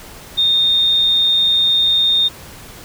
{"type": "tone", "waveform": "sine", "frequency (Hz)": 3662, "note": "A#7", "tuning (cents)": -32, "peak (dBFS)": -11, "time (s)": [0.37, 2.29], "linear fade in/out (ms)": 20, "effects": ["pink hiss -37 dBFS RMS until 2.84 s"]}